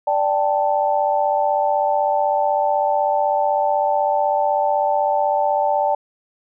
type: chord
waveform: sine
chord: D suspended fourth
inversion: none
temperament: equal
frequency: 587.3 / 784 / 880 Hz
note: D5 / G5 / A5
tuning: 0 / 0 / 0 cents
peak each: -20 dBFS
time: 0.07-5.95 s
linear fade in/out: 5 ms
effects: none